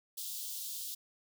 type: high-pass noise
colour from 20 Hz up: white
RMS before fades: -41 dBFS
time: 0.17-0.95 s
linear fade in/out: 10 ms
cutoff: 3200 Hz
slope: 48 dB/octave
effects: none